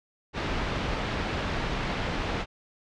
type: low-pass noise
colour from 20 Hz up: pink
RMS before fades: -30 dBFS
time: 0.33-2.46 s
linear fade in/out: 50 ms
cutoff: 3400 Hz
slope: 12 dB/octave
effects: low-pass 6000 Hz 12 dB/octave